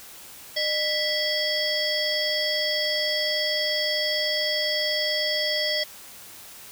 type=harmonic tone with a mistuned harmonic; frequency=659.3 Hz; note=E5; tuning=in tune; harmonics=1 / 3 / 5 / 7 / 8; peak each=-29 / -29 / -29 / -29 / -29 dBFS; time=0.56-5.84 s; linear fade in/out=10 ms; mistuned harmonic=1; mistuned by=-140 cents; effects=white hiss -44 dBFS RMS until 6.71 s